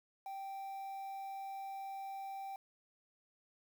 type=tone with quantisation; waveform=triangle; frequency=781 Hz; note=G5; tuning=7 cents flat; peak=-40 dBFS; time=0.26-2.56 s; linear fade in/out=2 ms; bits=10; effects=none